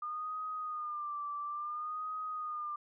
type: tone with vibrato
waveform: sine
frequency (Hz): 1210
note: D#6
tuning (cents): -49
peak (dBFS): -36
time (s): 0.02-2.76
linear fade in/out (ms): 5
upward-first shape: sine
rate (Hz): 0.58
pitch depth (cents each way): 64
effects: none